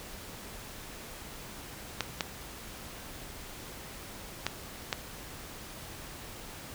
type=clicks; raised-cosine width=0.2 ms; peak=-11 dBFS; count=4; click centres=2.007 / 2.208 / 4.466 / 4.928 s; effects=pink hiss -45 dBFS RMS until 6.74 s